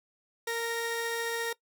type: tone pair together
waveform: sawtooth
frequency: 462.6 / 1864.7 Hz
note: A#4 / A#6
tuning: -13 / 0 cents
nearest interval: 2 octaves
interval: 2413 cents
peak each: -28 / -32 dBFS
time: 0.47-1.53 s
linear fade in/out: 5 ms
effects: noise-tail reverb RT60 0.1 s tail -21 dB re dry